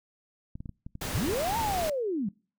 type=clicks; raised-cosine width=5 ms; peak=-27 dBFS; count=12; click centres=0.555 / 0.605 / 0.658 / 0.693 / 0.865 / 0.954 / 1.051 / 1.088 / 1.142 / 1.237 / 1.284 / 1.334 s
type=noise; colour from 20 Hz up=pink; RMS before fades=-34 dBFS; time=1.01-1.9 s; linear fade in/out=5 ms
type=linear two-way sweep; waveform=sine; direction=up then down; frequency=63.3 to 932.3 to 177.9 Hz; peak=-27 dBFS; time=1.14-2.29 s; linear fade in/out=5 ms; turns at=1.58 s
effects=noise-tail reverb RT60 0.4 s tail -26 dB re dry